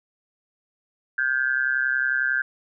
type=tone with amplitude modulation; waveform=sine; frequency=1568 Hz; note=G6; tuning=in tune; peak=-16 dBFS; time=1.18-2.42 s; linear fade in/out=5 ms; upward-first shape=sine; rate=131 Hz; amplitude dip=95%; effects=none